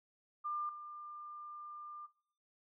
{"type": "tone with level steps", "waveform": "sine", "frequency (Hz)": 1197, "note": "D6", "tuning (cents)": 33, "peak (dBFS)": [-36, -46], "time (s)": [0.44, 2.07], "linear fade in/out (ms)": 20, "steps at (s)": 0.69, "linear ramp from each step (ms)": 2, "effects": ["noise-tail reverb RT60 0.6 s tail -20 dB re dry"]}